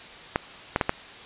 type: clicks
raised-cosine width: 0.5 ms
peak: -6 dBFS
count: 4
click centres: 0.359 / 0.761 / 0.812 / 0.894 s
effects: white hiss -43 dBFS RMS until 1.25 s + resampled to 8000 Hz